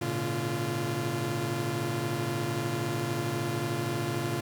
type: tone cluster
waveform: sawtooth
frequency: 105.8 / 119 / 142.8 / 345.7 Hz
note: G#2 / A#2 / D3 / F4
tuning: +33 / +36 / -48 / -18 cents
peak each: -35 / -30 / -30 / -29 dBFS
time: 0.01-4.41 s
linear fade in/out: 10 ms
effects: 9-bit